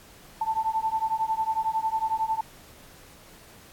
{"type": "beating tone pair", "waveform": "sine", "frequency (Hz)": [880, 891], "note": ["A5", "A5"], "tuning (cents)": [0, 22], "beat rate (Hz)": 11, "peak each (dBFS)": -27, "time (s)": [0.41, 2.41], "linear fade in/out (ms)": 5, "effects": ["pink hiss -51 dBFS RMS until 3.72 s", "AAC 64 kbps"]}